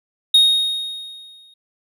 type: tone with exponential decay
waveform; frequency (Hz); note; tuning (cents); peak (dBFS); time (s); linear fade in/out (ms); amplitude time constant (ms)
triangle; 3729; A#7; 0; -6; 0.34-1.54; 5; 260
effects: none